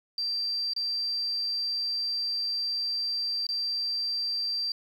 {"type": "tone with dropouts", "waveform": "sine", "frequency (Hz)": 4699, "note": "D8", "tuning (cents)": 0, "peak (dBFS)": -27, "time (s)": [0.18, 4.72], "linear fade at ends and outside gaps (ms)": 2, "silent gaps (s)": [[0.735, 0.763], [3.468, 3.489]], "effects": ["9-bit"]}